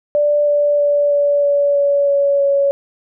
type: tone with pitch steps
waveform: sine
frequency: 587.3 / 583.2 / 579.2 / 575.2 / 571.2 / 567.3 / 563.4 / 559.5 Hz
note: D5 / D5 / D5 / D5 / D5 / C#5 / C#5 / C#5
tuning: 0 / -12 / -24 / -36 / -48 / +40 / +28 / +16 cents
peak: -11 dBFS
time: 0.15-2.71 s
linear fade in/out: 0 ms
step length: 320 ms
effects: none